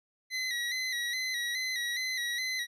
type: tone with vibrato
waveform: 25% pulse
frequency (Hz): 1975.5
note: B6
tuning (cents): 0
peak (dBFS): -27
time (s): 0.3-2.67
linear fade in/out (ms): 50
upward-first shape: square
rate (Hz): 2.4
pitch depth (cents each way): 53
effects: low-pass 10000 Hz 12 dB/octave